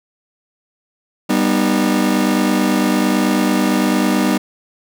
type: chord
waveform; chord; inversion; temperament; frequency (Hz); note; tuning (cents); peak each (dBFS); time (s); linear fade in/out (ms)
40% pulse; G augmented; none; just; 196 / 245 / 306.2; G3 / B3 / D#4; 0 / -14 / -28; -17; 1.29-4.38; 10
effects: none